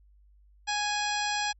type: harmonic tone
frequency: 830.6 Hz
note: G#5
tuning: in tune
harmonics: 1 / 2 / 3 / 4 / 5 / 6 / 7 / 9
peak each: -31 / -34 / -36 / -37 / -38 / -39 / -39 / -41 dBFS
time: 0.67-1.53 s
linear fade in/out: 20 ms
effects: added 50 Hz sine -56 dBFS peak until 1.59 s